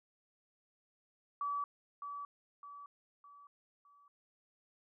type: tone with echo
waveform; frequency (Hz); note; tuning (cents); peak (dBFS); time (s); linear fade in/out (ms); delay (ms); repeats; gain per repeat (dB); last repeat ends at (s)
sine; 1147; D6; -41; -34; 1.41-1.64; 2; 610; 4; -7; 4.08
effects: none